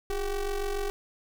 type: ring-modulated tone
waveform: square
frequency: 190.5 Hz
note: G3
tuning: 49 cents flat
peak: -26 dBFS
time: 0.1-0.9 s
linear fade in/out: 0 ms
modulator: 214 Hz
effects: 9-bit